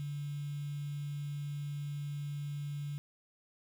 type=tone with quantisation; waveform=sine; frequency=144.7 Hz; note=D3; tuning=25 cents flat; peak=-36 dBFS; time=0-2.98 s; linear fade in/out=0 ms; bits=9; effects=none